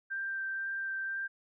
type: tone with vibrato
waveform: sine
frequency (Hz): 1573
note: G6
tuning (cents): +6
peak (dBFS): -33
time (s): 0.1-1.28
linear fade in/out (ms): 20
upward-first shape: sine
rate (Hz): 2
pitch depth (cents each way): 9
effects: none